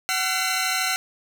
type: tone cluster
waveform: 15% pulse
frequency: 751 / 1359 / 2055 Hz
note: F#5 / F6 / C7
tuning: +26 / -48 / -32 cents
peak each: -20 dBFS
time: 0.09-0.96 s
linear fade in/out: 0 ms
effects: none